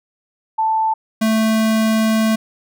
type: tone pair in turn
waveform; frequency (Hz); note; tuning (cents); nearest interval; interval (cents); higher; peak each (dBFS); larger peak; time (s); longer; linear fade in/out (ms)
sine / square; 882 / 220.5; A5 / A3; +4 / +4; 2 octaves; 2400; first; -14; neither; 0.58-0.94 / 1.21-2.36; second; 10
effects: none